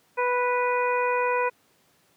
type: harmonic tone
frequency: 492.9 Hz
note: B4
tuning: 3 cents flat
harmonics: 1 / 2 / 3 / 4 / 5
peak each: -25 / -25 / -32 / -35 / -32 dBFS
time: 0.17-1.5 s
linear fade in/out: 20 ms
effects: pink hiss -63 dBFS RMS until 2.16 s + high-pass 150 Hz 12 dB/octave